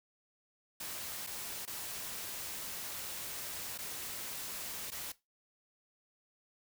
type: noise with dropouts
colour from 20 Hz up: white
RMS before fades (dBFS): -42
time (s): 0.8-5.12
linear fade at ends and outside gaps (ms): 5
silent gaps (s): 1.266-1.271 / 1.654-1.675 / 3.778-3.786 / 4.905-4.917
effects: noise-tail reverb RT60 0.2 s tail -17 dB re dry